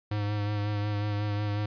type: tone with vibrato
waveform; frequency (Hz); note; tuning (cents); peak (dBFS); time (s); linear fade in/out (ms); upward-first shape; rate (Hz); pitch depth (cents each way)
square; 103.83; G#2; 0; -28; 0.11-1.66; 5; sine; 5.5; 24
effects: resampled to 11025 Hz + 11-bit